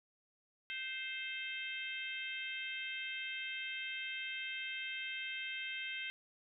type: harmonic tone with a mistuned harmonic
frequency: 525 Hz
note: C5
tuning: 6 cents sharp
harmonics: 3 / 4 / 5 / 6 / 7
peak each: -47 / -44 / -44 / -46 / -53 dBFS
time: 0.7-6.1 s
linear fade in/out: 0 ms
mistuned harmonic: 3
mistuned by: -23 cents
effects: none